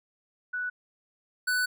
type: tone pair in turn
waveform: sine / square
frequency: 1480 / 1492 Hz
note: F#6 / F#6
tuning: 0 / +14 cents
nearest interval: unison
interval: 14 cents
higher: second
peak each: -29 / -25 dBFS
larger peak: second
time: 0.53-0.7 / 1.47-1.66 s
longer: second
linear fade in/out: 10 ms
effects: none